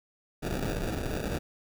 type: noise with sample-and-hold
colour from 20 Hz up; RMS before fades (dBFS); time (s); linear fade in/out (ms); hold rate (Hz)
pink; -32; 0.42-1.39; 20; 1050
effects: none